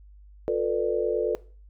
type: chord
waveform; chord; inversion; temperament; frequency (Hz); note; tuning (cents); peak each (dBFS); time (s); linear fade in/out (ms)
sine; B half-diminished seventh; second; just; 355.6 / 444.5 / 493.9 / 592.7; F4 / A4 / B4 / D5; +31 / +18 / 0 / +16; -30 / -25 / -28 / -31; 0.48-1.35; 0
effects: noise-tail reverb RT60 0.4 s tail -20 dB re dry + added 50 Hz sine -47 dBFS peak until 1.69 s